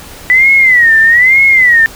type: tone with vibrato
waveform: sine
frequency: 1969 Hz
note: B6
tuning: 6 cents flat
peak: -3 dBFS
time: 0.3-1.86 s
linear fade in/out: 0 ms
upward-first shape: sine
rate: 1.1 Hz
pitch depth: 170 cents each way
effects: pink hiss -31 dBFS RMS until 1.95 s